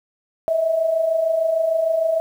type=tone pair together; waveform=sine; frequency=626 / 652.6 Hz; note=D#5 / E5; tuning=+10 / -18 cents; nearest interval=minor second; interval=72 cents; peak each=-25 / -17 dBFS; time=0.48-2.2 s; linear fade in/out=0 ms; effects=8-bit